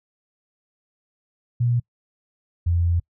sine tone pair in turn, 120.4 / 85.75 Hz, B2 / F2, -44 / -31 cents, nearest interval tritone, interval 587 cents, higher first, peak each -17 dBFS, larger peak neither, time 1.6-1.8 / 2.66-3 s, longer second, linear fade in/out 10 ms, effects noise-tail reverb RT60 0.1 s tail -26 dB re dry

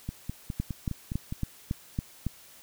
two click trains, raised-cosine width 5 ms, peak -20 / -16 dBFS, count 7 / 7, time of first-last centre 0.09-1.325 / 0.6-2.267 s, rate 4.86 / 3.6 Hz, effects white hiss -53 dBFS RMS until 2.62 s

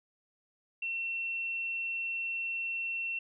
sine tone, 2710 Hz, E7, 47 cents sharp, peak -32 dBFS, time 0.82-3.19 s, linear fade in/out 5 ms, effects none

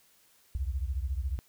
sine beating tone pair, 62.3 / 76.3 Hz, B1 / D#2, +16 / -33 cents, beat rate 14 Hz, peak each -31 / -34 dBFS, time 0.55-1.39 s, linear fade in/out 0 ms, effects white hiss -64 dBFS RMS until 1.48 s

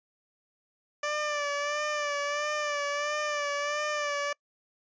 15% pulse tone with vibrato, 587 Hz, D5, 1 cent flat, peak -22 dBFS, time 1.03-4.33 s, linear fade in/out 5 ms, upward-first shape sine, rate 1.5 Hz, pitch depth 42 cents each way, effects noise-tail reverb RT60 0.1 s tail -26 dB re dry + resampled to 16000 Hz

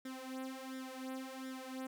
sawtooth tone with flanger, 261.6 Hz, C4, in tune, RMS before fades -45 dBFS, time 0.05-1.87 s, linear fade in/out 5 ms, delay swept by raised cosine 0.55 to 3.75 ms, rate 1.4 Hz, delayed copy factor +0.8, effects none

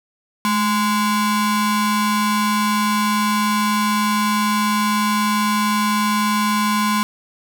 45% pulse ring-modulated tone, 622.3 Hz, D#5, in tune, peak -13 dBFS, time 0.45-7.03 s, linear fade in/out 0 ms, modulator 410 Hz, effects none

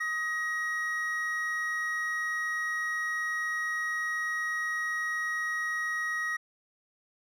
triangle tone pair together, 1257 / 1895.9 Hz, D#6 / A#6, +17 / +29 cents, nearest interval perfect fifth, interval 712 cents, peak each -35 / -28 dBFS, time 0-6.37 s, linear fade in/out 10 ms, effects none

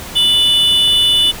triangle tone pair together, 2960 / 3498 Hz, F#7 / A7, 0 / -11 cents, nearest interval minor third, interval 289 cents, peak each -10 dBFS, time 0.15-1.32 s, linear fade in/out 20 ms, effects tanh soft clip ceiling 0 dBFS + pink hiss -29 dBFS RMS until 1.4 s

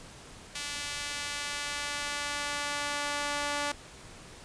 sawtooth tone with high-pass filter sweep, 290 Hz, D4, 22 cents flat, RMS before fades -34 dBFS, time 0.55-3.72 s, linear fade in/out 5 ms, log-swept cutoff 2500 to 780 Hz, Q 0.72, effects pink hiss -49 dBFS RMS until 4.44 s + resampled to 22050 Hz

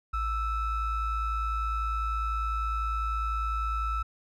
triangle ring-modulated tone, 634 Hz, D#5, 32 cents sharp, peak -22 dBFS, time 0.13-4.03 s, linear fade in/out 10 ms, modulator 689 Hz, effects none

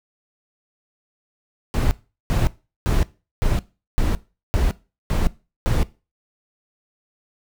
brown noise bursts, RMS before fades -18 dBFS, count 8, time 1.74-5.83 s, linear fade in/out 0 ms, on 170 ms, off 390 ms, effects noise-tail reverb RT60 0.3 s tail -19 dB re dry

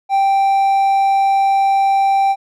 triangle tone, 784 Hz, G5, in tune, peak -9 dBFS, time 0.09-2.36 s, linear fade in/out 50 ms, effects none

